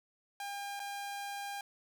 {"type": "tone with dropouts", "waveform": "sawtooth", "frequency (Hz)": 804, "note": "G5", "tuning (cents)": 44, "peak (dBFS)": -35, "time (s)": [0.4, 1.61], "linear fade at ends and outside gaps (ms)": 2, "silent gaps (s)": [0.795, 0.8], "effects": []}